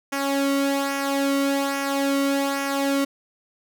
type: tone with flanger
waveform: sawtooth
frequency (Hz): 277.2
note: C#4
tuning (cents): 0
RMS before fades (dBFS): -23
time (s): 0.12-3.05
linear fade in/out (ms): 10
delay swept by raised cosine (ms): 0.24 to 1.2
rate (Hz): 1.2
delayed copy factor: -0.6
effects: none